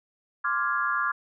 sine chord, D half-diminished seventh, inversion third, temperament equal, 1046.5 / 1174.7 / 1396.9 / 1661.2 Hz, C6 / D6 / F6 / Ab6, 0 / 0 / 0 / 0 cents, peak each -32 / -28 / -28 / -30 dBFS, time 0.44-1.12 s, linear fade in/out 10 ms, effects none

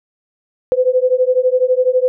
sine beating tone pair, 502 / 514 Hz, B4 / C5, +28 / -31 cents, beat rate 12 Hz, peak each -14 dBFS, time 0.72-2.08 s, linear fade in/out 0 ms, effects none

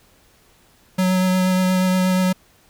square tone with vibrato, 185 Hz, F#3, in tune, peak -16 dBFS, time 0.98-2.33 s, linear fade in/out 10 ms, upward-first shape triangle, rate 8.4 Hz, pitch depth 15 cents each way, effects pink hiss -55 dBFS RMS until 2.69 s

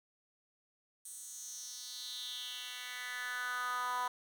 10% pulse tone with high-pass filter sweep, 248.3 Hz, B3, 9 cents sharp, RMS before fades -41 dBFS, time 1.05-4.08 s, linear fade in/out 5 ms, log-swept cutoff 8600 to 950 Hz, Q 3.8, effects none

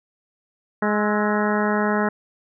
harmonic tone with a mistuned harmonic, 209.3 Hz, G#3, 14 cents sharp, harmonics 1 / 2 / 3 / 4 / 5 / 6 / 7 / 8 / 9, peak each -22 / -25 / -27 / -28 / -29 / -30 / -30 / -31 / -32 dBFS, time 0.82-2.09 s, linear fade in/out 5 ms, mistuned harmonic 6, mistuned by +65 cents, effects none

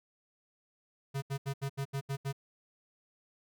square tone bursts, 137.8 Hz, C#3, 10 cents flat, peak -33 dBFS, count 8, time 1.14-2.328 s, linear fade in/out 20 ms, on 82 ms, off 76 ms, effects none

